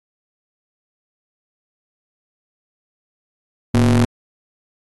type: ring-modulated tone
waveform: square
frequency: 65.1 Hz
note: C2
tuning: 8 cents flat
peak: -9 dBFS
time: 3.74-4.05 s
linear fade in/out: 5 ms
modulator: 173 Hz
effects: AAC 32 kbps

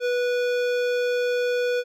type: tone with hard clipping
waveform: sine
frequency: 490.4 Hz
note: B4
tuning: 12 cents flat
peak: -23 dBFS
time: 0-1.84 s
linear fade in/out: 50 ms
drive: 16 dB
effects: none

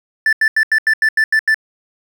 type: tone bursts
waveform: triangle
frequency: 1761 Hz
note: A6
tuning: 1 cent sharp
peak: -8 dBFS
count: 9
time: 0.26-1.544 s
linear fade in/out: 2 ms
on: 68 ms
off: 84 ms
effects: 8-bit

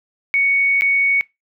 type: tone with dropouts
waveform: sine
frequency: 2227 Hz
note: C#7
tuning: 7 cents sharp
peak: -13 dBFS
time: 0.34-1.21 s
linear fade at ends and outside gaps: 0 ms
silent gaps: 0.81-0.82 s
effects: noise-tail reverb RT60 0.2 s tail -22 dB re dry

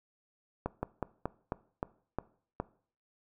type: slowing click train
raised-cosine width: 1 ms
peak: -18 dBFS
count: 8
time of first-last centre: 0.66-2.6 s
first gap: 170 ms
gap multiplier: 1.16
effects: noise-tail reverb RT60 0.5 s tail -20 dB re dry

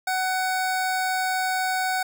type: tone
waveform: 25% pulse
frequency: 748 Hz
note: F#5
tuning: 19 cents sharp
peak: -19 dBFS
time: 0.07-2.03 s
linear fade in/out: 5 ms
effects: none

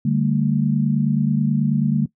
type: chord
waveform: sine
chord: D suspended fourth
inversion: none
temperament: equal with one note detuned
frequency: 146.83 / 196 / 225.3 Hz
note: D3 / G3 / A3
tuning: 0 / 0 / +41 cents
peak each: -19 / -22 / -20 dBFS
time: 0.05-2.06 s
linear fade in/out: 5 ms
effects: noise-tail reverb RT60 0.1 s tail -20 dB re dry

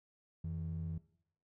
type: ring-modulated tone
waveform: triangle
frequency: 124.7 Hz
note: B2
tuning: 17 cents sharp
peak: -31 dBFS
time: 0.44-0.98 s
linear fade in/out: 5 ms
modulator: 36.9 Hz
effects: noise-tail reverb RT60 0.7 s tail -21 dB re dry + tanh soft clip ceiling -32 dBFS

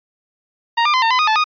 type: tone with pitch steps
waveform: sawtooth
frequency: 932 / 1198 / 1028 / 908 / 1013 / 1240 / 872 / 1239 Hz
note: A#5 / D6 / C6 / A#5 / B5 / D#6 / A5 / D#6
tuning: -1 / +34 / -31 / -46 / +44 / -6 / -16 / -8 cents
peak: -9 dBFS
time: 0.77-1.442 s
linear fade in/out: 10 ms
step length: 84 ms
effects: resampled to 11025 Hz

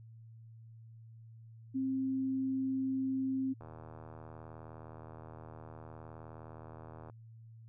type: tone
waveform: sine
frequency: 264.7 Hz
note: C4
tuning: 20 cents sharp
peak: -31 dBFS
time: 1.74-3.54 s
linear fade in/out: 20 ms
type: click train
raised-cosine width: 1 ms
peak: -36 dBFS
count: 278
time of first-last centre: 3.61-7.099 s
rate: 79.4 Hz
effects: added 113 Hz sine -51 dBFS peak until 7.68 s

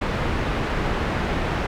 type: low-pass noise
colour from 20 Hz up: pink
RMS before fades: -24 dBFS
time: 0.01-1.67 s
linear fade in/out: 10 ms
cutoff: 2200 Hz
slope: 12 dB/octave
effects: none

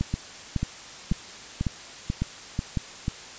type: two click trains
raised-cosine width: 5 ms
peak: -13 / -12 dBFS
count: 7 / 6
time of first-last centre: 0.14-3.081 / 0.01-2.772 s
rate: 2.04 / 1.81 Hz
effects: white hiss -42 dBFS RMS until 3.38 s + resampled to 16000 Hz

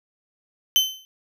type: tone with exponential decay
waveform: 35% pulse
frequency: 3068 Hz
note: G7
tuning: 38 cents flat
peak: -10 dBFS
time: 0.76-1.05 s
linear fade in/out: 0 ms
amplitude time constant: 63 ms
effects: none

